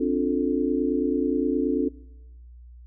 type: chord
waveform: sine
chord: D minor seventh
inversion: third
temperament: just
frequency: 264.3 / 293.7 / 352.4 / 440.5 Hz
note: C4 / D4 / F4 / A4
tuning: +18 / 0 / +16 / +2 cents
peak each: -25 / -25 / -28 / -28 dBFS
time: 0-1.89 s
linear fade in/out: 10 ms
effects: noise-tail reverb RT60 1.0 s tail -23 dB re dry + added 60 Hz sine -43 dBFS peak until 2.86 s